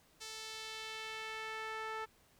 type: tone with band-pass filter sweep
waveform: sawtooth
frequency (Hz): 440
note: A4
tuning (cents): 0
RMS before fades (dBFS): -44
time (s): 0.2-2.06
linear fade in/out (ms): 20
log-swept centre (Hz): 5500 to 1300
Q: 1.2
effects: pink hiss -68 dBFS RMS until 2.39 s